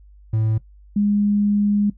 triangle / sine tone pair in turn, 110 / 205.4 Hz, A2 / G#3, 0 / -19 cents, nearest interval major seventh, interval 1081 cents, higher second, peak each -15 dBFS, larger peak neither, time 0.33-0.58 / 0.96-1.9 s, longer second, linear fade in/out 5 ms, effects noise-tail reverb RT60 0.1 s tail -17 dB re dry + added 50 Hz sine -44 dBFS peak until 1.97 s

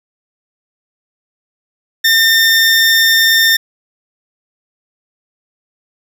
20% pulse tone, 1809 Hz, A6, 48 cents sharp, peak -3 dBFS, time 2.04-3.57 s, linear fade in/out 10 ms, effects none

